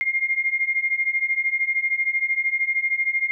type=beating tone pair; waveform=sine; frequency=2115 / 2128 Hz; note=C7 / C7; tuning=+18 / +29 cents; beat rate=13 Hz; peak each=-24 / -22 dBFS; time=0.01-3.31 s; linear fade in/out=0 ms; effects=none